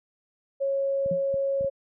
sine tone, 549 Hz, C#5, 17 cents flat, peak -23 dBFS, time 0.6-1.7 s, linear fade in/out 20 ms
clicks, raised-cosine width 5 ms, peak -26 dBFS, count 4, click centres 1.06 / 1.341 / 1.609 / 1.645 s
sine tone with exponential decay, 172.5 Hz, F3, 21 cents flat, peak -25 dBFS, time 1.11-1.24 s, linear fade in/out 2 ms, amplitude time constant 28 ms
effects high-pass 80 Hz 12 dB/octave

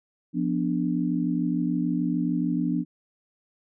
sine chord, B diminished, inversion second, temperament equal, 174.61 / 246.9 / 293.7 Hz, F3 / B3 / D4, 0 / 0 / 0 cents, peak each -27 dBFS, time 0.33-2.85 s, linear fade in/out 50 ms, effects none

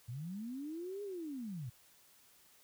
sine linear two-way sweep, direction up then down, 110 to 415.3 to 110 Hz, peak -40 dBFS, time 0.08-1.7 s, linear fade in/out 10 ms, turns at 1.03 s, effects white hiss -65 dBFS RMS until 2.63 s

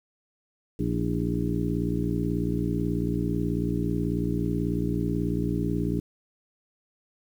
harmonic tone with a mistuned harmonic, 58.27 Hz, A#1, in tune, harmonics 1 / 2 / 3 / 4 / 5 / 6 / 7, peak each -33 / -31 / -29 / -35 / -30 / -35 / -35 dBFS, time 0.79-6 s, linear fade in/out 5 ms, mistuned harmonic 6, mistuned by -73 cents, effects 9-bit

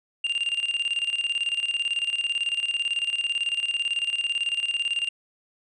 triangle tone with tremolo, 2794 Hz, F7, in tune, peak -20 dBFS, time 0.24-5.09 s, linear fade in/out 5 ms, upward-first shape square, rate 18 Hz, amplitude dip 70%, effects resampled to 22050 Hz

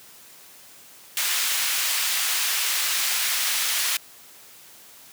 pink high-pass noise, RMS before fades -24 dBFS, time 1.17-3.97 s, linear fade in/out 2 ms, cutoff 2000 Hz, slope 12 dB/octave, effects white hiss -48 dBFS RMS until 5.12 s + high-pass 100 Hz 12 dB/octave

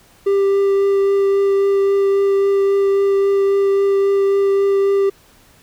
triangle tone with vibrato, 395.2 Hz, G4, 14 cents sharp, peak -10 dBFS, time 0.26-5.1 s, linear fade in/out 10 ms, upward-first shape triangle, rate 3.7 Hz, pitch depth 9 cents each way, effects pink hiss -50 dBFS RMS until 5.62 s

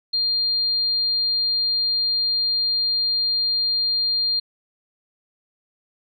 sine tone, 4200 Hz, C8, 6 cents sharp, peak -18 dBFS, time 0.13-4.4 s, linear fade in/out 10 ms, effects MP3 96 kbps

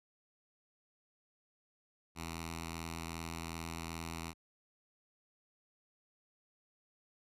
5% pulse tone with notch filter, 82.6 Hz, E2, 4 cents sharp, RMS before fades -43 dBFS, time 2.15-4.34 s, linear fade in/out 50 ms, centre 530 Hz, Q 0.65, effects resampled to 32000 Hz

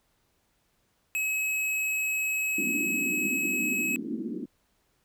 square tone, 2563 Hz, E7, 49 cents flat, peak -27 dBFS, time 1.15-3.96 s, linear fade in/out 0 ms
white band-pass noise, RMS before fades -34 dBFS, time 2.58-4.46 s, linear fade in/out 5 ms, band 200 to 330 Hz, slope 48 dB/octave
effects pink hiss -71 dBFS RMS until 5.04 s

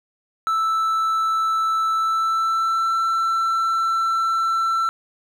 triangle tone with pitch glide, 1318.5 to 1339.2 Hz, E6 to E6, 0 to +27 cents, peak -16 dBFS, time 0.47-4.89 s, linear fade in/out 0 ms, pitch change +27 cents, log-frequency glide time 1.94-2.93 s, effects none

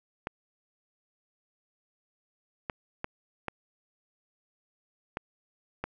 clicks, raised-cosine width 0.5 ms, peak -17 dBFS, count 6, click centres 0.271 / 2.698 / 3.044 / 3.483 / 5.171 / 5.84 s, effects none

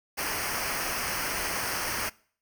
pink noise with comb filter, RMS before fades -31 dBFS, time 0.17-2.1 s, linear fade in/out 20 ms, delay 0.27 ms, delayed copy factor -0.75, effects noise-tail reverb RT60 0.5 s tail -23 dB re dry

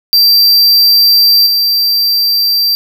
square tone with level steps, 4699 Hz, D8, in tune, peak -5 / -9 dBFS, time 0.13-2.75 s, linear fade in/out 0 ms, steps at 1.46 s, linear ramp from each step 10 ms, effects none

